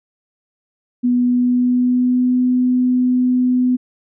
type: tone with pitch glide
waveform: sine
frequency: 245.8 to 251 Hz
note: B3 to B3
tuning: -8 to +28 cents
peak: -12 dBFS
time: 1.03-3.77 s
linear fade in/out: 20 ms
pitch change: +36 cents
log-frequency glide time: 1.19-2.42 s
effects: none